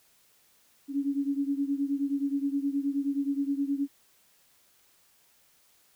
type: beating tone pair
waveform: sine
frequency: 277.2 / 286.7 Hz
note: C#4 / D4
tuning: 0 / -42 cents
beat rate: 9.5 Hz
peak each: -28 / -31 dBFS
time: 0.88-3.88 s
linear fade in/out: 50 ms
effects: white hiss -64 dBFS RMS until 5.95 s

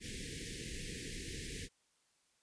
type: band-stop noise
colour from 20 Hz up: pink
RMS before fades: -44 dBFS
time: 0-1.69 s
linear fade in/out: 50 ms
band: 490 to 1700 Hz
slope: 96 dB/octave
effects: white hiss -75 dBFS RMS until 2.42 s + resampled to 22050 Hz

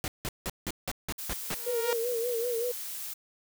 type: noise bursts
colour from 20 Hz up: pink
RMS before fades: -33 dBFS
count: 8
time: 0.04-1.542 s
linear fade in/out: 0 ms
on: 39 ms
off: 170 ms
type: noise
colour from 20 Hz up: blue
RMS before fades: -38 dBFS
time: 1.18-3.14 s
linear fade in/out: 10 ms
type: tone with exponential growth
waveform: sawtooth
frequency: 469.2 Hz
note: A#4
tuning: 11 cents sharp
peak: -22 dBFS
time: 1.42-1.93 s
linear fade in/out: 0 ms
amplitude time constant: 110 ms
type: tone with vibrato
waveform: sine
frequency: 473.6 Hz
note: A#4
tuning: 27 cents sharp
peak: -28 dBFS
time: 1.66-2.72 s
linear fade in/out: 10 ms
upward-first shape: sine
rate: 5.2 Hz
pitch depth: 78 cents each way
effects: none

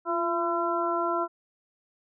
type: harmonic tone with a mistuned harmonic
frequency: 337.8 Hz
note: E4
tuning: 42 cents sharp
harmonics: 1 / 2 / 3 / 4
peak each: -30 / -30 / -30 / -30 dBFS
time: 0.05-1.28 s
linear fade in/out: 50 ms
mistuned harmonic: 1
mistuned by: +39 cents
effects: none

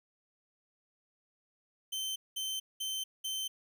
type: tone bursts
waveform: sawtooth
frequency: 3093 Hz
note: G7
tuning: 24 cents flat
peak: -31 dBFS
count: 4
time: 1.92-3.48 s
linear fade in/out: 10 ms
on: 240 ms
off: 200 ms
effects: none

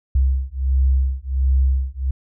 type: beating tone pair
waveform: sine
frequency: 65.41 / 66.81 Hz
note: C2 / C2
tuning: 0 / +37 cents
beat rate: 1.4 Hz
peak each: -18 dBFS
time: 0.15-2.11 s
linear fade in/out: 5 ms
effects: none

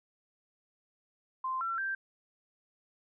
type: tone with pitch steps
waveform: sine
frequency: 1042 / 1353 / 1575 Hz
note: C6 / E6 / G6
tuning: -7 / +45 / +8 cents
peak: -31 dBFS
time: 1.44-1.95 s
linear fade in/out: 5 ms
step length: 170 ms
effects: none

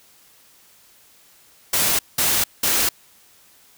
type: noise bursts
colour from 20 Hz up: white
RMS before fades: -19 dBFS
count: 3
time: 1.73-2.89 s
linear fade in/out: 5 ms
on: 260 ms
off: 190 ms
effects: white hiss -53 dBFS RMS until 3.77 s

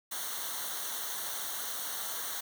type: noise with comb filter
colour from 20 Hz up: white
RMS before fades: -37 dBFS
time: 0.11-2.41 s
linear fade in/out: 10 ms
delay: 0.4 ms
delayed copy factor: -0.8
effects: none

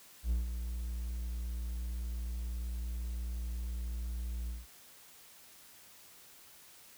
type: tone with ADSR envelope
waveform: triangle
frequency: 59.1 Hz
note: A#1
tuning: 24 cents sharp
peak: -25 dBFS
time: 0.23-4.67 s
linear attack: 78 ms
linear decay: 150 ms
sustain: -8 dB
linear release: 180 ms
effects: white hiss -57 dBFS RMS until 6.97 s

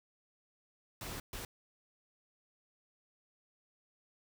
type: noise bursts at uneven times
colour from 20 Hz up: pink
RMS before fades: -43 dBFS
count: 2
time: 1.01-1.2 / 1.33-1.45 s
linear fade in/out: 2 ms
effects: none

